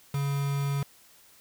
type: tone with quantisation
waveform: triangle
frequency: 140.5 Hz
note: C#3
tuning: 24 cents sharp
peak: -24 dBFS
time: 0.14-0.83 s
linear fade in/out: 5 ms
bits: 6
effects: white hiss -57 dBFS RMS until 1.4 s